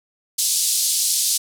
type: band-pass noise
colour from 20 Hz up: white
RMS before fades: -20 dBFS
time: 0.38-1.38 s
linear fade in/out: 10 ms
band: 4000 to 11000 Hz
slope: 24 dB/octave
effects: none